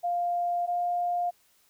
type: tone pair in turn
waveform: sine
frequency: 700 / 704.5 Hz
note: F5 / F5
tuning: +4 / +15 cents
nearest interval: unison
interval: 11 cents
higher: second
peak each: -25 dBFS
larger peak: neither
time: 0.03-0.67 / 0.67-1.31 s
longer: neither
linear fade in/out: 20 ms
effects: white hiss -65 dBFS RMS until 1.69 s